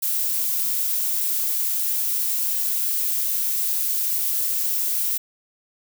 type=noise; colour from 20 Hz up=violet; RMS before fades=-23 dBFS; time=0.02-5.18 s; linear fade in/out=10 ms; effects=none